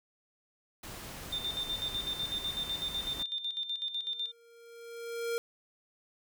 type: noise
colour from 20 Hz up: pink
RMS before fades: -44 dBFS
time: 0.83-3.23 s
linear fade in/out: 5 ms
type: tone with tremolo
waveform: sine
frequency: 3598 Hz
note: A7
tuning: 38 cents sharp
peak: -31 dBFS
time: 1.32-4.32 s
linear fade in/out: 10 ms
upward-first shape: square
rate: 8 Hz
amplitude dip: 65%
type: tone with exponential growth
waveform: square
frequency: 466.2 Hz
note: A#4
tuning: in tune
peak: -30 dBFS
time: 4.04-5.38 s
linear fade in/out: 0 ms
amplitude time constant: 290 ms
effects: none